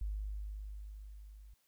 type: tone with level ramp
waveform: sine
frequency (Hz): 51.3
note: G#1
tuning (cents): -21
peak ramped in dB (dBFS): -34 to -52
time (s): 0.01-1.54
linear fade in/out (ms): 5
effects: white hiss -75 dBFS RMS until 1.67 s